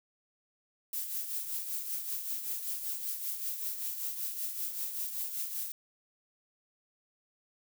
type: noise with tremolo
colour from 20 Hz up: violet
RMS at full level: -34 dBFS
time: 0.93-5.72 s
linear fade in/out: 2 ms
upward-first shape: triangle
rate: 5.2 Hz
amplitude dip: 60%
effects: none